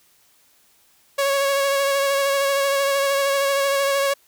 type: tone with vibrato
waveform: sawtooth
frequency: 554.4 Hz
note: C#5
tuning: in tune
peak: -14 dBFS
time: 1.18-4.14 s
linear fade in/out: 10 ms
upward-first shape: sine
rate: 13 Hz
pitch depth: 21 cents each way
effects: white hiss -58 dBFS RMS until 4.27 s